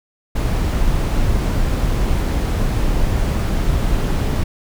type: noise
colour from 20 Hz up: brown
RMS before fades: -17 dBFS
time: 0.35-4.44 s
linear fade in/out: 10 ms
effects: none